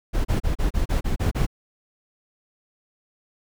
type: noise bursts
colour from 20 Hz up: brown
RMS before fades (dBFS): -21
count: 9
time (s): 0.13-1.466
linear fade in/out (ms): 20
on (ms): 120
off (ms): 32
effects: none